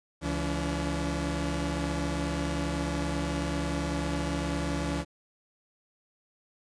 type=tone cluster; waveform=sawtooth; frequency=70.2 / 168.3 / 286 Hz; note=C#2 / E3 / D4; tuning=+22 / +36 / -46 cents; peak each=-29 dBFS; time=0.21-5.05 s; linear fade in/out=50 ms; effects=resampled to 22050 Hz + 10-bit